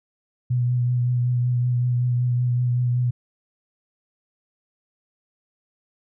sine tone with vibrato, 123.1 Hz, B2, 5 cents flat, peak -18 dBFS, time 0.5-3.11 s, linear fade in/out 10 ms, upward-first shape triangle, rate 5.3 Hz, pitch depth 25 cents each way, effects none

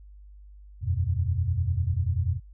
sine chord, E suspended second, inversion none, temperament equal, 82.41 / 92.5 / 123.47 Hz, E2 / F#2 / B2, 0 / 0 / 0 cents, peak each -27 / -26 / -30 dBFS, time 0.81-2.4 s, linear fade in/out 50 ms, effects added 50 Hz sine -45 dBFS peak until 2.53 s

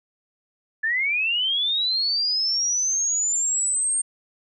sine linear sweep, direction up, 1722 to 8680 Hz, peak -20 dBFS, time 0.83-4.02 s, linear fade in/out 10 ms, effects none

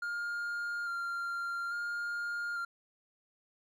triangle tone with vibrato, 1400 Hz, F6, 4 cents sharp, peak -32 dBFS, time 0.02-2.65 s, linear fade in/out 5 ms, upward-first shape square, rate 0.59 Hz, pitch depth 15 cents each way, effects none

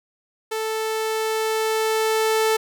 sawtooth tone with level ramp, 440 Hz, A4, in tune, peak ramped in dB -20 to -13 dBFS, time 0.51-2.57 s, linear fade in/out 10 ms, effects none

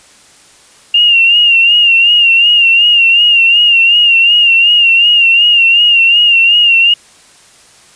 sine tone with vibrato, 2794 Hz, F7, in tune, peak -4 dBFS, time 0.94-6.94 s, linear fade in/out 5 ms, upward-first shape sine, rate 2.7 Hz, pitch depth 57 cents each way, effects white hiss -42 dBFS RMS until 7.95 s + resampled to 22050 Hz

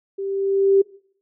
sine tone with level ramp, 392 Hz, G4, in tune, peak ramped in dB -25 to -10 dBFS, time 0.18-0.82 s, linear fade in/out 10 ms, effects noise-tail reverb RT60 0.6 s tail -22 dB re dry

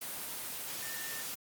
sine tone in noise, 1800 Hz, A6, 39 cents sharp, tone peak -45 dBFS, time 0.82-1.23 s, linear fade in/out 10 ms, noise white, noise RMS -40 dBFS, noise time 0.01-1.35 s, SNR -8 dB, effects high-pass 100 Hz 12 dB/octave + Opus 24 kbps

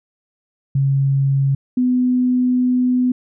sine tone pair in turn, 137.2 / 250.6 Hz, C#3 / B3, -17 / +25 cents, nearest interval minor seventh, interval 1042 cents, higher second, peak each -13 dBFS, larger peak neither, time 0.75-1.55 / 1.77-3.12 s, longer second, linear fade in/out 5 ms, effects none

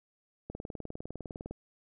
click train, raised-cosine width 2 ms, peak -26 dBFS, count 21, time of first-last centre 0.5-1.51 s, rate 19.8 Hz, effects none

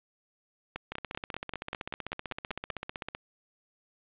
two click trains, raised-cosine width 0.3 ms, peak -19 / -18 dBFS, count 36 / 11, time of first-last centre 0.92-3.149 / 0.76-2.702 s, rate 15.7 / 5.15 Hz, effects resampled to 8000 Hz + 9-bit

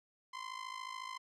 sawtooth tone with amplitude modulation, 1035 Hz, C6, 19 cents flat, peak -35 dBFS, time 0.33-1.18 s, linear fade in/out 10 ms, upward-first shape sine, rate 54 Hz, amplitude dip 80%, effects low-pass 6000 Hz 12 dB/octave

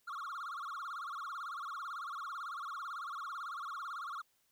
triangle tone with vibrato, 1244.5 Hz, D#6, in tune, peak -38 dBFS, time 0.07-4.22 s, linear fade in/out 10 ms, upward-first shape sine, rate 18 Hz, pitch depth 230 cents each way, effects white hiss -75 dBFS RMS until 4.51 s

